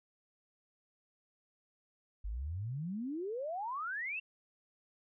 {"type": "exponential sweep", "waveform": "sine", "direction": "up", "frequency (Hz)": [46.9, 2767], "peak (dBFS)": -36, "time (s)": [2.24, 4.2], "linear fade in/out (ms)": 10, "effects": []}